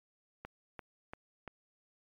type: click train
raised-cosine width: 0.5 ms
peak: -28 dBFS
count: 4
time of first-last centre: 0.45-1.477 s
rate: 2.92 Hz
effects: MP3 96 kbps